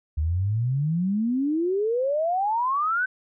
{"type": "exponential sweep", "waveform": "sine", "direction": "up", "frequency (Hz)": [73.3, 1548], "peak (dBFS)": -21, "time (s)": [0.17, 3.06], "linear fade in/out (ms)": 10, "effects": []}